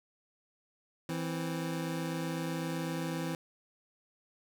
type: tone pair together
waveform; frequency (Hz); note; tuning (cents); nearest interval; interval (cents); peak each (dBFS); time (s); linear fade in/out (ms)
25% pulse; 164.3 / 260.4; E3 / C4; -5 / -8; minor sixth; 797; -31 / -35; 1.09-3.35; 2
effects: none